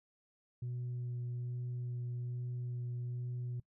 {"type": "tone with vibrato", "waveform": "sine", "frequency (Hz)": 122.5, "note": "B2", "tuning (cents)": -14, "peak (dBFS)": -35, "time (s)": [0.62, 3.6], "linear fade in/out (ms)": 5, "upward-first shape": "sine", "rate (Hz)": 1.2, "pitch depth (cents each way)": 10, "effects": ["noise-tail reverb RT60 0.1 s tail -22 dB re dry", "tanh soft clip ceiling -35 dBFS"]}